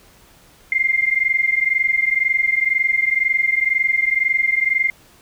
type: tone pair together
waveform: sine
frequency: 2095 / 2117 Hz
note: C7 / C7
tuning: +2 / +20 cents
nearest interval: unison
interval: 18 cents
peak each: -18 dBFS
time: 0.72-4.9 s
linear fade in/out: 2 ms
effects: pink hiss -50 dBFS RMS until 5.21 s